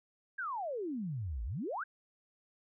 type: exponential two-way sweep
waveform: sine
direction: down then up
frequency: 1661.2 to 51.91 to 1661.2 Hz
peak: -35 dBFS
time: 0.38-1.84 s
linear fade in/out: 10 ms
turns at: 1.44 s
effects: none